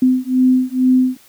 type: beating tone pair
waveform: sine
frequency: 254.9 / 257.1 Hz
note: C4 / C4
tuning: -45 / -30 cents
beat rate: 2.2 Hz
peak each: -14 dBFS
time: 0.02-1.17 s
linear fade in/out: 5 ms
effects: white hiss -48 dBFS RMS until 1.28 s